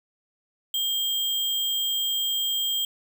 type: tone with sample-and-hold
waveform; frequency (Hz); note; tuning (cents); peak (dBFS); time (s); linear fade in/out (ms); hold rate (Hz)
sine; 3205; G7; +38; -23; 0.74-2.85; 2; 11025
effects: none